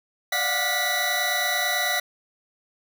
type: tone cluster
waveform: 25% pulse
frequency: 594 / 708 / 737 / 1963 Hz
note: D5 / F5 / F#5 / B6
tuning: +20 / +23 / -7 / -11 cents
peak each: -29 / -27 / -27 / -20 dBFS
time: 0.32-2 s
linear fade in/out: 5 ms
effects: none